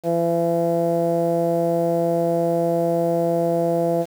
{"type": "tone with low-pass filter", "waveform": "15% pulse", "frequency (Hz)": 168.8, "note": "E3", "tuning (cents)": 41, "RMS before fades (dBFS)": -20, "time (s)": [0.03, 4.06], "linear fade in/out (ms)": 50, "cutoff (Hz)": 630, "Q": 3.4, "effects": ["7-bit"]}